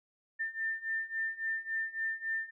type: beating tone pair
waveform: sine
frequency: 1793 / 1796.6 Hz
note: A6 / A6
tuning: +32 / +36 cents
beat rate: 3.6 Hz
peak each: -37 / -35 dBFS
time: 0.39-2.51 s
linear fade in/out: 20 ms
effects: none